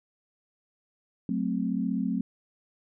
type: chord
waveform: sine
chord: F# diminished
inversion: none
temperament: equal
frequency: 185 / 220 / 261.6 Hz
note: F#3 / A3 / C4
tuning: 0 / 0 / 0 cents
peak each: -30 dBFS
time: 1.29-2.21 s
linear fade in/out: 2 ms
effects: none